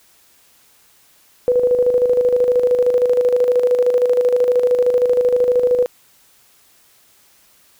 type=tone with tremolo; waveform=sine; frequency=493.9 Hz; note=B4; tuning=in tune; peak=-10 dBFS; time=1.48-5.86 s; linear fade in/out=0 ms; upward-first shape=square; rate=13 Hz; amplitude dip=50%; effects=white hiss -53 dBFS RMS until 7.79 s